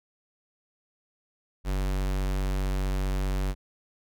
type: tone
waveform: square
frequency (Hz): 47.64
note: G1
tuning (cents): -49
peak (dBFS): -26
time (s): 1.64-3.55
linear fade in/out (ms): 50
effects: none